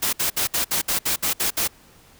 white noise bursts, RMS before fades -22 dBFS, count 10, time 0.02-1.678 s, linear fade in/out 10 ms, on 110 ms, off 62 ms, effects pink hiss -52 dBFS RMS until 2.19 s

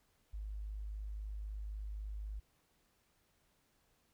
sine tone, 51.91 Hz, G#1, in tune, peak -40 dBFS, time 0.33-2.4 s, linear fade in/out 10 ms, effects pink hiss -75 dBFS RMS until 4.13 s

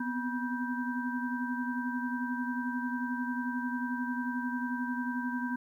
sine tone cluster, 246.1 / 257.3 / 969 / 1565 Hz, B3 / C4 / B5 / G6, -6 / -29 / -33 / -3 cents, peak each -33 / -40 / -39 / -38 dBFS, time 0-5.56 s, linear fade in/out 5 ms, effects 11-bit

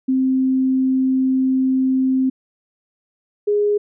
sine tone pair in turn, 261.6 / 413.8 Hz, C4 / G#4, 0 / -6 cents, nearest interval minor sixth, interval 794 cents, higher second, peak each -14 dBFS, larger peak neither, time 0.08-2.3 / 3.47-3.78 s, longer first, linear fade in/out 10 ms, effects none

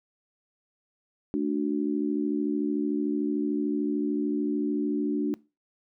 sine chord, D major, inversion second, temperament just, 220.2 / 293.7 / 367.1 Hz, A3 / D4 / F#4, +2 / 0 / -14 cents, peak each -31 / -26 / -32 dBFS, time 1.34-5.34 s, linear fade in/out 0 ms, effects noise-tail reverb RT60 0.3 s tail -23 dB re dry

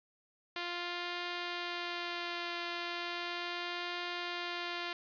5% pulse tone with vibrato, 348.6 Hz, F4, 3 cents flat, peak -25 dBFS, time 0.56-4.93 s, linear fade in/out 2 ms, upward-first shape triangle, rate 0.36 Hz, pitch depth 14 cents each way, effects resampled to 11025 Hz + 11-bit

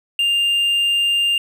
triangle tone, 2800 Hz, F7, 4 cents sharp, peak -13 dBFS, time 0.19-1.38 s, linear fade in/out 2 ms, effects none

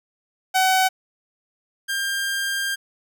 sawtooth tone pair in turn, 754 / 1597.7 Hz, F#5 / G6, +32 / +33 cents, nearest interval octave + minor second, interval 1301 cents, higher second, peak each -12 / -19 dBFS, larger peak first, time 0.54-0.89 / 1.88-2.76 s, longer second, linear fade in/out 20 ms, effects none

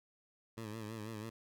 15% pulse tone with vibrato, 109.4 Hz, A2, 9 cents flat, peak -36 dBFS, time 0.57-1.3 s, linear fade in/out 10 ms, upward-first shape sine, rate 6.1 Hz, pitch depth 74 cents each way, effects none

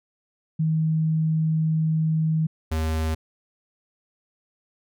sine / square tone pair in turn, 158.6 / 79.47 Hz, D#3 / D#2, +33 / +37 cents, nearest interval octave, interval 1196 cents, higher first, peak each -19 / -23 dBFS, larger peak first, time 0.59-2.47 / 2.71-3.15 s, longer first, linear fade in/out 10 ms, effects none

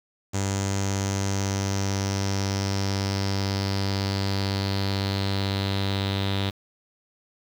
sawtooth tone with low-pass filter sweep, 98 Hz, G2, in tune, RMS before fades -26 dBFS, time 0.33-6.51 s, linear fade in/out 20 ms, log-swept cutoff 7000 to 3700 Hz, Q 5.6, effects 7-bit

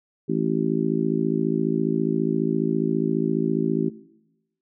harmonic tone, 54.7 Hz, A1, 9 cents flat, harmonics 3 / 4 / 5 / 6 / 7, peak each -27 / -27 / -27 / -27 / -27 dBFS, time 0.28-3.9 s, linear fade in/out 20 ms, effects noise-tail reverb RT60 1.0 s tail -20 dB re dry

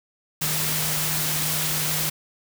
sine tone in noise, 154.2 Hz, D#3, 15 cents flat, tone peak -31 dBFS, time 0.41-2.1 s, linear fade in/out 10 ms, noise white, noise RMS -25 dBFS, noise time 0.41-2.1 s, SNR -9 dB, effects none

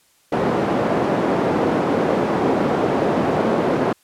white band-pass noise, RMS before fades -19 dBFS, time 0.32-3.93 s, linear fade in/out 5 ms, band 190 to 540 Hz, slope 12 dB/octave, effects white hiss -58 dBFS RMS until 4.03 s + low-pass 12000 Hz 12 dB/octave

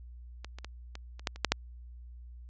clicks, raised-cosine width 0.2 ms, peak -24 / -27 / -23 / -25 / -30 / -12 / -28 / -7 / -6 dBFS, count 9, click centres 0.446 / 0.586 / 0.646 / 0.954 / 1.195 / 1.272 / 1.36 / 1.447 / 1.52 s, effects added 60 Hz sine -45 dBFS peak until 2.49 s + resampled to 16000 Hz

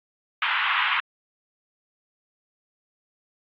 pink band-pass noise, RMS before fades -24 dBFS, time 0.42-1 s, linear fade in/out 2 ms, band 970 to 3200 Hz, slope 48 dB/octave, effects AAC 32 kbps

